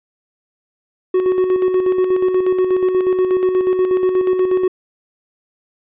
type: tone with tremolo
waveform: triangle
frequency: 369.9 Hz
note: F#4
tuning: in tune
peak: -9 dBFS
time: 1.14-4.68 s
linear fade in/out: 5 ms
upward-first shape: square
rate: 8.3 Hz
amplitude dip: 45%
effects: resampled to 8000 Hz